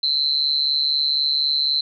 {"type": "tone with amplitude modulation", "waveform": "sine", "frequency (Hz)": 4089, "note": "C8", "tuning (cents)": -41, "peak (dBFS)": -13, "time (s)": [0.03, 1.81], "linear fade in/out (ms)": 5, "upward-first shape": "sine", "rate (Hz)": 144, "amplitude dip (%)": 100, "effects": []}